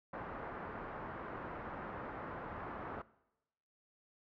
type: low-pass noise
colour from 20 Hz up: white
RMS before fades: -45 dBFS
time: 0.13-3.02 s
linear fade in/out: 5 ms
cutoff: 1400 Hz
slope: 24 dB/octave
effects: noise-tail reverb RT60 0.9 s tail -20 dB re dry